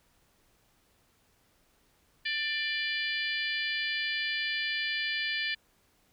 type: harmonic tone with a mistuned harmonic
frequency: 592 Hz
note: D5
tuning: 14 cents sharp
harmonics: 3 / 4 / 5 / 6 / 7 / 8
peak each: -33 / -35 / -37 / -39 / -40 / -41 dBFS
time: 2.25-5.55 s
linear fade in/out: 10 ms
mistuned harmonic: 6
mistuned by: -49 cents
effects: pink hiss -68 dBFS RMS until 6.12 s